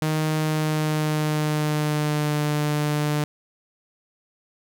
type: tone with pitch glide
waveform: sawtooth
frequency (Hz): 155.56 to 149.14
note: D#3 to D3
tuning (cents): 0 to +27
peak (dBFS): -17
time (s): 0.02-3.24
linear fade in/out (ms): 0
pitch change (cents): -73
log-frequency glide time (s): 0.37-2.41
effects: none